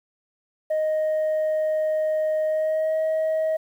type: tone with pitch glide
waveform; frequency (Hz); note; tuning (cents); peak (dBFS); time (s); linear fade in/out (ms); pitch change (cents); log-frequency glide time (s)
sine; 622.3 to 633.5; D#5 to D#5; 0 to +31; -18; 0.7-3.57; 10; +31; 2.46-2.98
effects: tanh soft clip ceiling -19 dBFS + 9-bit